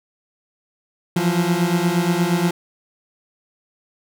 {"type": "beating tone pair", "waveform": "30% pulse", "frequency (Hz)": [169.5, 178], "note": ["E3", "F3"], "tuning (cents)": [49, 33], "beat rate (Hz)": 8.5, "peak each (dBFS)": -17, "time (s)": [1.16, 2.51], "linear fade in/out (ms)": 5, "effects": []}